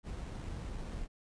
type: noise with sample-and-hold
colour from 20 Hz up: brown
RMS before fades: -41 dBFS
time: 0.03-1.08 s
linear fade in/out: 50 ms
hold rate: 4900 Hz
effects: resampled to 22050 Hz